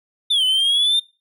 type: exponential two-way sweep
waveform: triangle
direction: down then up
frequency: 3641 to 2999 to 3641 Hz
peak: -13 dBFS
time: 0.3-1 s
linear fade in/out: 10 ms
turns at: 0.44 s
effects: noise-tail reverb RT60 0.3 s tail -21 dB re dry